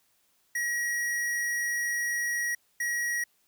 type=tone pair in turn; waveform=square; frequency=1906 / 1906 Hz; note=A#6 / A#6; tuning=+38 / +38 cents; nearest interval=unison; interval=0 cents; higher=neither; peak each=-28 dBFS; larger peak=neither; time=0.55-2.55 / 2.8-3.24 s; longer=first; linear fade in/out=5 ms; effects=white hiss -69 dBFS RMS until 3.47 s